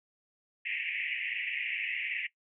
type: band-pass noise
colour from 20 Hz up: pink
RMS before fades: -35 dBFS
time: 0.65-2.27 s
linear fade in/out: 10 ms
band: 1900 to 2800 Hz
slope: 96 dB/octave
effects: noise-tail reverb RT60 0.1 s tail -18 dB re dry